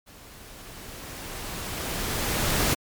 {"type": "noise with level ramp", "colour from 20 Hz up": "pink", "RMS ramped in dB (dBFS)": [-49, -22], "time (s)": [0.06, 2.75], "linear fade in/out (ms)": 20, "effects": ["MP3 96 kbps"]}